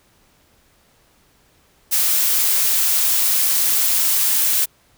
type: noise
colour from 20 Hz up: blue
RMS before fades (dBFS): -17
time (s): 1.91-4.66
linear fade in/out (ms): 20
effects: pink hiss -57 dBFS RMS until 4.97 s